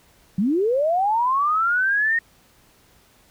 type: linear sweep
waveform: sine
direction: up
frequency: 174.61 to 1864.7 Hz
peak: -17 dBFS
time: 0.38-2.19 s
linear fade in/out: 5 ms
effects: pink hiss -56 dBFS RMS until 3.3 s